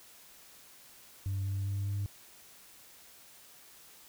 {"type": "tone with pitch steps", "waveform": "sine", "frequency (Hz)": [97.1, 98.17, 99.25, 100.35], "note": ["G2", "G2", "G2", "G2"], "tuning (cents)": [-16, 3, 22, 41], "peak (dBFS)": -29, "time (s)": [1.26, 2.06], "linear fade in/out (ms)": 0, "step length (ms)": 200, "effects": ["tanh soft clip ceiling -29 dBFS", "white hiss -56 dBFS RMS until 4.08 s"]}